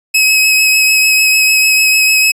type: tone with vibrato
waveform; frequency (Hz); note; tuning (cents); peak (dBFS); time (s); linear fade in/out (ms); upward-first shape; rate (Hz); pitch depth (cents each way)
sawtooth; 2558; D#7; +47; -4; 0.14-2.32; 10; sine; 6.7; 15
effects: resampled to 32000 Hz